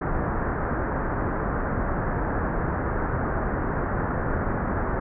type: low-pass noise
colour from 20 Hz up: pink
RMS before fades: -26 dBFS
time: 0.01-5 s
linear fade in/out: 10 ms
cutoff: 1700 Hz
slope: 48 dB/octave
effects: none